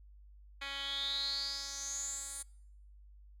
10% pulse tone with band-pass filter sweep, 277.5 Hz, C#4, 2 cents sharp, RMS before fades -39 dBFS, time 0.61-2.43 s, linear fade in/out 10 ms, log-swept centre 2700 to 9100 Hz, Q 9.5, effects noise-tail reverb RT60 0.8 s tail -25 dB re dry + added 50 Hz sine -54 dBFS peak until 3.4 s

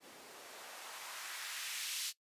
blue noise with band-pass filter sweep, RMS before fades -45 dBFS, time 0-2.13 s, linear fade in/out 50 ms, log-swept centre 290 to 3700 Hz, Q 1, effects noise-tail reverb RT60 0.1 s tail -19 dB re dry + resampled to 32000 Hz

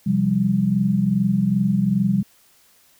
sine chord, C suspended fourth, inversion none, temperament equal with one note detuned, 130.81 / 174.61 / 197.13 Hz, C3 / F3 / G3, 0 / 0 / +10 cents, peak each -24 / -22 / -18 dBFS, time 0.06-2.23 s, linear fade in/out 10 ms, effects white hiss -56 dBFS RMS until 2.99 s

